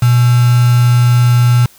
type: tone with quantisation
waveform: sine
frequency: 121.6 Hz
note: B2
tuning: 26 cents flat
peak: -6 dBFS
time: 0.02-1.66 s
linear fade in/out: 5 ms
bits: 3
effects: white hiss -44 dBFS RMS until 1.78 s